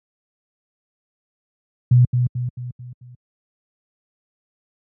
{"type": "tone with echo", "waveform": "sine", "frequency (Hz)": 123.47, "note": "B2", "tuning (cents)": 0, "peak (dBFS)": -8, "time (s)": [1.91, 2.05], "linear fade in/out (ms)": 5, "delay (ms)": 220, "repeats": 5, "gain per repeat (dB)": -6, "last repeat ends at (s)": 3.15, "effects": ["high-pass 80 Hz 12 dB/octave"]}